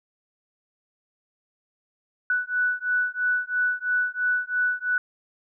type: beating tone pair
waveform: sine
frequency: 1482 / 1485 Hz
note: F#6 / F#6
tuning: +2 / +6 cents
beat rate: 3 Hz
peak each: -25 dBFS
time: 2.3-4.98 s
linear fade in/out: 2 ms
effects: none